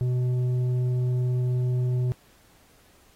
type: tone with tanh clipping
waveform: sine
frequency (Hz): 125.1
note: B2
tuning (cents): +23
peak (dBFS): -23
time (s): 0.01-2.12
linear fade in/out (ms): 0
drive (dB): 7
effects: pink hiss -59 dBFS RMS until 3.15 s + AAC 48 kbps